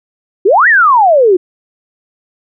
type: exponential two-way sweep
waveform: sine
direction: up then down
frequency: 346.1 to 1954 to 346.1 Hz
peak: -4 dBFS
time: 0.45-1.37 s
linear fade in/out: 10 ms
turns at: 0.68 s
effects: none